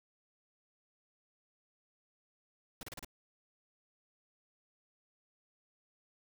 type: noise bursts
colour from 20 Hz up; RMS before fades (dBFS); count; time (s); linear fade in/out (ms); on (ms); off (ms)
pink; -45; 5; 2.81-3.047; 2; 21; 33
effects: none